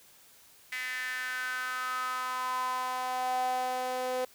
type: tone with high-pass filter sweep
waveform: sawtooth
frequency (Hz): 254.2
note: C4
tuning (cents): -50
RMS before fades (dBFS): -33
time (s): 0.72-4.25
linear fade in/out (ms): 5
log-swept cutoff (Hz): 2000 to 560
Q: 6.1
effects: white hiss -58 dBFS RMS until 4.34 s